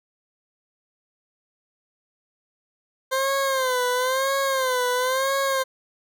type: tone with vibrato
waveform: 20% pulse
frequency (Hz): 521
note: C5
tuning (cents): -7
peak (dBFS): -16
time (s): 3.11-5.64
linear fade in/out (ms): 20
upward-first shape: sine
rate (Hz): 0.99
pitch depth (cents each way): 89
effects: none